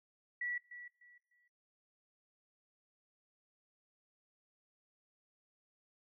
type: tone with echo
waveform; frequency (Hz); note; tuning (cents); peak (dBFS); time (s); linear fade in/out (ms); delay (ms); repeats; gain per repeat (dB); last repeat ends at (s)
sine; 1945; B6; -27; -36; 0.41-0.58; 5; 300; 3; -12; 1.48
effects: noise-tail reverb RT60 0.5 s tail -21 dB re dry